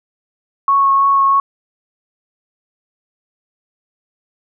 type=tone with vibrato; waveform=sine; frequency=1101 Hz; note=C#6; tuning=12 cents flat; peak=-9 dBFS; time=0.68-1.4 s; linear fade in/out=2 ms; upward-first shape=triangle; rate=3.1 Hz; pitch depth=13 cents each way; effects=none